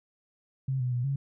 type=tone with pitch steps; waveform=sine; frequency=133.1 / 125.3 / 122.4 / 138.1 Hz; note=C3 / B2 / B2 / C#3; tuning=+30 / +25 / -15 / -6 cents; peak=-26 dBFS; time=0.68-1.16 s; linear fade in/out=5 ms; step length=120 ms; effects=none